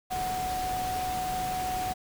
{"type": "tone in noise", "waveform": "sine", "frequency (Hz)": 740, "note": "F#5", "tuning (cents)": 0, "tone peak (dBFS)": -29, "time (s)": [0.1, 1.94], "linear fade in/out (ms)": 20, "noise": "pink", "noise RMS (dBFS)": -37, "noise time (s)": [0.1, 1.94], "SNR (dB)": 5, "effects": []}